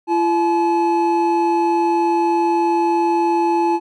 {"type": "tone pair together", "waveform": "triangle", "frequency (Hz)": [340, 858.4], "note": ["F4", "A5"], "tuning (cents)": [-46, -43], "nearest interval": "octave + major third", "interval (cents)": 1603, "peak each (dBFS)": [-15, -15], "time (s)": [0.07, 3.8], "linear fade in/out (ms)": 50, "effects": []}